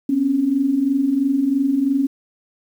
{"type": "tone pair together", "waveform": "sine", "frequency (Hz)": [254.2, 277.2], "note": ["C4", "C#4"], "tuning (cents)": [-50, 0], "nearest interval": "minor second", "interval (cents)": 150, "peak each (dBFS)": [-22, -16], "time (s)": [0.09, 2.07], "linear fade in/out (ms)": 5, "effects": ["8-bit"]}